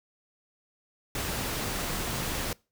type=noise; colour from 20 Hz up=pink; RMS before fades=-32 dBFS; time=1.15-2.53 s; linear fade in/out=2 ms; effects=noise-tail reverb RT60 0.3 s tail -24 dB re dry